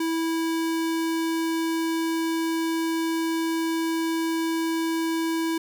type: tone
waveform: square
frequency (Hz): 327.4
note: E4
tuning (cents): -12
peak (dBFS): -24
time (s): 0-5.58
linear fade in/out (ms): 5
effects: none